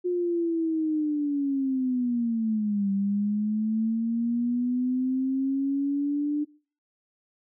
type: linear two-way sweep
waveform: sine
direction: down then up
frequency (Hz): 360 to 196 to 297.6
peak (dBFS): -23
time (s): 0.04-6.45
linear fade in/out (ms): 20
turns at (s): 2.91
effects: noise-tail reverb RT60 0.4 s tail -22 dB re dry

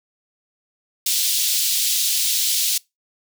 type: high-pass noise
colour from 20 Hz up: pink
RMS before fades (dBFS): -20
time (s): 1.06-2.78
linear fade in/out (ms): 5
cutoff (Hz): 3400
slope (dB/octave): 24
effects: noise-tail reverb RT60 0.2 s tail -24 dB re dry

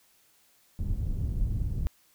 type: low-pass noise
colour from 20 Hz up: pink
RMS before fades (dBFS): -29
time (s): 0.79-1.87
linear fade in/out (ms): 0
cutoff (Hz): 110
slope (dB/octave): 12
effects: white hiss -64 dBFS RMS until 2.14 s

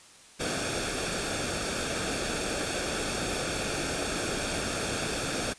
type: noise with comb filter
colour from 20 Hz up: pink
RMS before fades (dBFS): -31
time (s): 0.39-5.54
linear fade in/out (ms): 20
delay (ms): 1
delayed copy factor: -0.6
effects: white hiss -53 dBFS RMS until 5.58 s + resampled to 22050 Hz

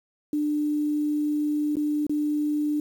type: tone with dropouts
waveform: sine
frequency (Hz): 297.8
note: D4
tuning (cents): +24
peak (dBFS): -22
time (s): 0.33-2.8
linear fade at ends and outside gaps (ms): 2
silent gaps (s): 1.756-1.768 / 2.067-2.095
effects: 8-bit

